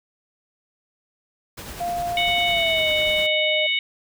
pink noise with tremolo, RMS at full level -35 dBFS, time 1.57-3.27 s, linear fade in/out 10 ms, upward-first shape sine, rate 10 Hz, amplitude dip 30%
sine tone with pitch glide, 698.5 to 615.1 Hz, F5 to D#5, 0 to -20 cents, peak -23 dBFS, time 1.8-3.67 s, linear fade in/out 10 ms, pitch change -220 cents, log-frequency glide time 2.47-2.91 s
harmonic tone, 740 Hz, F#5, in tune, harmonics 3 / 4 / 5, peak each -22 / -24 / -26 dBFS, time 2.17-3.79 s, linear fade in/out 2 ms
effects none

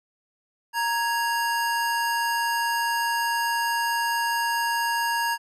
square tone pair together, 932.3 / 1661.2 Hz, A#5 / G#6, 0 / 0 cents, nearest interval minor seventh, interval 1000 cents, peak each -25 / -28 dBFS, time 0.73-5.38 s, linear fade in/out 50 ms, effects resampled to 32000 Hz

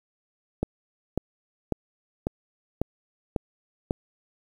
click train, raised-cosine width 2 ms, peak -11 dBFS, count 7, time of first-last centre 0.63-3.909 s, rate 1.83 Hz, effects 8-bit

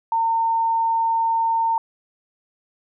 sine tone, 910 Hz, A#5, 42 cents flat, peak -17 dBFS, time 0.12-1.78 s, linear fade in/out 2 ms, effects none

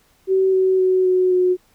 sine tone with pitch steps, 380.6 / 376.4 / 372.3 / 368.3 / 364.3 Hz, F#4 / F#4 / F#4 / F#4 / F#4, +49 / +30 / +11 / -8 / -27 cents, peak -13 dBFS, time 0.27-1.57 s, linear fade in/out 50 ms, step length 260 ms, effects pink hiss -58 dBFS RMS until 1.74 s

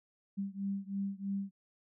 sine beating tone pair, 196 / 199.1 Hz, G3 / G3, 0 / +27 cents, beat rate 3.1 Hz, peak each -37 / -38 dBFS, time 0.37-1.51 s, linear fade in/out 20 ms, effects none

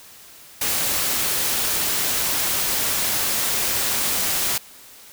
white noise, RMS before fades -22 dBFS, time 0.61-4.58 s, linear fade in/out 5 ms, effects white hiss -45 dBFS RMS until 5.12 s

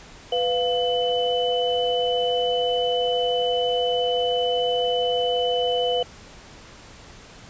sine tone cluster, 496.1 / 701 / 3002 Hz, B4 / F5 / F#7, +8 / +6 / +24 cents, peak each -22 / -26 / -26 dBFS, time 0.32-6.03 s, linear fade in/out 5 ms, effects pink hiss -45 dBFS RMS until 7.49 s + resampled to 16000 Hz

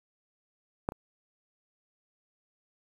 clicks, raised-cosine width 1 ms, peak -14 / -26 dBFS, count 2, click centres 0.889 / 0.921 s, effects 8-bit

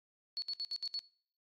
sine tone bursts, 4402 Hz, C#8, 13 cents flat, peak -35 dBFS, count 6, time 0.37-0.991 s, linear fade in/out 0 ms, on 51 ms, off 63 ms, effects noise-tail reverb RT60 0.5 s tail -20 dB re dry + AAC 64 kbps

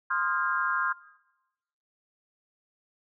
sine chord, F minor seventh, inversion second, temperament equal with one note detuned, 1046.5 / 1244.5 / 1396.9 / 1620.5 Hz, C6 / Eb6 / F6 / Ab6, 0 / 0 / 0 / -43 cents, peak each -30 / -33 / -29 / -31 dBFS, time 0.1-0.93 s, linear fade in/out 10 ms, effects noise-tail reverb RT60 1.0 s tail -20 dB re dry

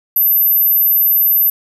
sine tone, 12140 Hz, F#9, 43 cents sharp, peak -9 dBFS, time 0.16-1.5 s, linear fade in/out 5 ms, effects none

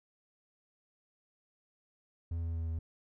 triangle tone with pitch steps, 83.7 / 82.93 / 82.17 / 81.41 Hz, E2 / E2 / E2 / E2, +27 / +11 / -5 / -21 cents, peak -31 dBFS, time 2.31-2.79 s, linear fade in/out 5 ms, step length 120 ms, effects none

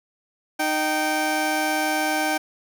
20% pulse tone pair together, 308.1 / 776.4 Hz, D#4 / G5, -17 / -17 cents, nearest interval octave + major third, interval 1600 cents, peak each -20 / -18 dBFS, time 0.59-2.38 s, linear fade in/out 10 ms, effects none

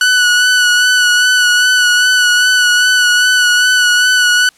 sawtooth tone with vibrato, 1480 Hz, F#6, in tune, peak -4 dBFS, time 0.01-4.49 s, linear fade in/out 2 ms, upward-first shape sine, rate 2.5 Hz, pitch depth 25 cents each way, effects white hiss -49 dBFS RMS until 4.57 s + low-pass 9000 Hz 12 dB/octave

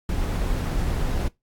brown noise, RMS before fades -24 dBFS, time 0.09-1.28 s, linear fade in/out 2 ms, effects noise-tail reverb RT60 0.2 s tail -22 dB re dry + AAC 64 kbps

